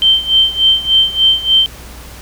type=tone with tremolo; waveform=sine; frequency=3120 Hz; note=G7; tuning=9 cents flat; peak=-5 dBFS; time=0.02-1.66 s; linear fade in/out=0 ms; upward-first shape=sine; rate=3.4 Hz; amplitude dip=85%; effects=added 60 Hz sine -33 dBFS peak until 2.21 s + pink hiss -35 dBFS RMS until 2.21 s